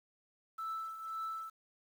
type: tone with tremolo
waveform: sine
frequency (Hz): 1318.5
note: E6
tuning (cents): 0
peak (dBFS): -34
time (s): 0.58-1.5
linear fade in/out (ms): 10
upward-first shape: triangle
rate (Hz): 1.9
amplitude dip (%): 70
effects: tanh soft clip ceiling -34 dBFS + 10-bit